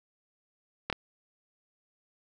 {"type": "clicks", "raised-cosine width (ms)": 0.3, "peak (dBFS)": -13, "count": 2, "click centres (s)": [0.9, 0.927], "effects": []}